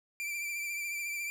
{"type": "tone with vibrato", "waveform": "45% pulse", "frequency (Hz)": 2349, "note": "D7", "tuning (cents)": 0, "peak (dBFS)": -34, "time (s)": [0.2, 1.3], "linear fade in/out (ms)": 0, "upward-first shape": "triangle", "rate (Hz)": 14, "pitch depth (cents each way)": 39, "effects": []}